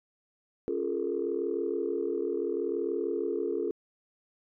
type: chord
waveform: sine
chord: Bb minor seventh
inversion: first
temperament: equal with one note detuned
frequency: 277.2 / 349.2 / 415.3 / 456 Hz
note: Db4 / F4 / Ab4 / Bb4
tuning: 0 / 0 / 0 / -38 cents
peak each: -37 / -32 / -32 / -34 dBFS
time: 0.68-3.71 s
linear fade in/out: 0 ms
effects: tanh soft clip ceiling -18 dBFS